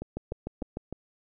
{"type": "two click trains", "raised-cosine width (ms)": 2, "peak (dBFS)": [-22, -20], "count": [4, 5], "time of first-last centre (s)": [[0.02, 0.926], [0.17, 0.771]], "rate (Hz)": [3.31, 6.66], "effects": []}